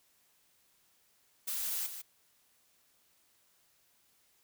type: noise with echo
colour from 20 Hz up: blue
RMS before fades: -36 dBFS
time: 1.47-1.87 s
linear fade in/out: 10 ms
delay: 150 ms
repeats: 1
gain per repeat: -8 dB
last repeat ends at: 2.02 s
effects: white hiss -70 dBFS RMS until 4.43 s